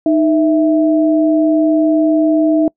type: tone pair together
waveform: sine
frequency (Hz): 310.4 / 657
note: D#4 / E5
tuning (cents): -4 / -6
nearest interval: octave + minor second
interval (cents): 1298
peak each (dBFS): -10 / -15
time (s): 0.06-2.68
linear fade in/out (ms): 2
effects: noise-tail reverb RT60 0.1 s tail -26 dB re dry